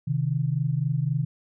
sine tone pair together, 130.81 / 154.66 Hz, C3 / D#3, 0 / -10 cents, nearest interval minor third, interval 290 cents, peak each -25 / -25 dBFS, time 0.07-1.25 s, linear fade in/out 10 ms, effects none

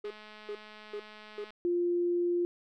triangle tone bursts, 415.3 Hz, G#4, in tune, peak -33 dBFS, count 4, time 0.04-1.444 s, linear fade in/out 5 ms, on 66 ms, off 380 ms
click train, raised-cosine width 0.3 ms, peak -34 dBFS, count 311, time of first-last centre 0.05-1.505 s, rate 213 Hz
sine tone, 349.4 Hz, F4, 1 cent sharp, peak -26 dBFS, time 1.65-2.45 s, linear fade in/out 0 ms
effects none

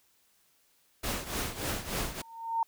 pink noise with tremolo, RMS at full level -31 dBFS, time 1.03-2.22 s, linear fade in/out 10 ms, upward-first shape triangle, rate 3.4 Hz, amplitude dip 80%
sine tone with exponential growth, 913 Hz, A#5, 36 cents flat, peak -23 dBFS, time 2.07-2.63 s, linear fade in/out 2 ms, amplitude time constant 120 ms
effects white hiss -68 dBFS RMS until 2.67 s

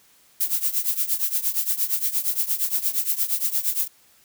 violet noise with tremolo, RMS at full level -20 dBFS, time 0.4-3.88 s, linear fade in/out 10 ms, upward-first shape triangle, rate 8.6 Hz, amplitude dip 90%, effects white hiss -57 dBFS RMS until 4.24 s

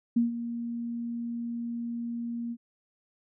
sine tone with ADSR envelope, 235.1 Hz, A#3, 15 cents sharp, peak -19 dBFS, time 0.16-2.57 s, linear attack 9 ms, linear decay 140 ms, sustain -12 dB, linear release 53 ms, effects none

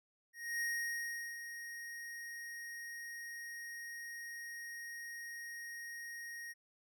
square tone with ADSR envelope, 1871 Hz, A#6, 6 cents sharp, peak -35 dBFS, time 0.33-6.54 s, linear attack 280 ms, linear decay 760 ms, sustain -10 dB, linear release 28 ms, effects none

